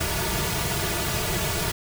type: noise with comb filter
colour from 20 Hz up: pink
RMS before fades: -26 dBFS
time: 0-1.72 s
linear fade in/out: 10 ms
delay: 3.8 ms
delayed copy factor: -0.95
effects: none